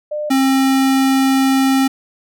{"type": "tone pair in turn", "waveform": ["sine", "square"], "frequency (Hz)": [600, 267.3], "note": ["D5", "C4"], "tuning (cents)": [37, 37], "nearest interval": "octave + major second", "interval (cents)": 1400, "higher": "first", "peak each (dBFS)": [-19, -12], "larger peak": "second", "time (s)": [[0.11, 0.3], [0.3, 1.88]], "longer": "second", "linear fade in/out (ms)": 10, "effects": []}